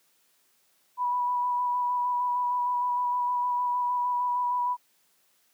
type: tone with vibrato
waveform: sine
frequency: 982 Hz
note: B5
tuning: 10 cents flat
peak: -24 dBFS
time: 0.97-4.77 s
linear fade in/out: 50 ms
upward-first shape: square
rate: 6.5 Hz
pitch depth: 13 cents each way
effects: white hiss -67 dBFS RMS until 5.53 s + high-pass 150 Hz 12 dB/octave